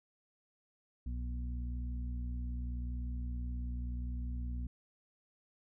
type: harmonic tone with a mistuned harmonic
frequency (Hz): 60.8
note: B1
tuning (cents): -26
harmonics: 1 / 2 / 3 / 4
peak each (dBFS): -36 / -48 / -54 / -48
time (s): 1.06-4.67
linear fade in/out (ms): 5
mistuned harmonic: 1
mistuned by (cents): +49
effects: none